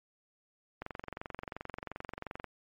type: click train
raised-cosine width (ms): 0.5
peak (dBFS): -24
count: 38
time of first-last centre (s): 0.82-2.443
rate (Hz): 22.8
effects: MP3 48 kbps